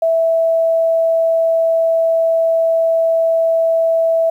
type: tone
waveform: sine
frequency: 657 Hz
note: E5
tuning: 6 cents flat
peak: -11 dBFS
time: 0.02-4.3 s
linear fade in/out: 5 ms
effects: 8-bit